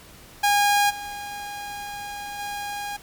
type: tone with level steps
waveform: sawtooth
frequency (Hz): 817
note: G#5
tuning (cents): -29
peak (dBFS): -13 / -28 / -25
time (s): 0.43-2.97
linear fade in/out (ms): 10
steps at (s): 0.89 / 2.38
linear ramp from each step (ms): 20
effects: pink hiss -47 dBFS RMS until 3.02 s + MP3 96 kbps